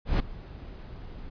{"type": "noise with ADSR envelope", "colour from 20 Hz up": "brown", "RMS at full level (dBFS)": -20, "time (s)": [0.05, 1.3], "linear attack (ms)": 150, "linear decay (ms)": 3, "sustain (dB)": -21, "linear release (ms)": 16, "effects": ["resampled to 11025 Hz"]}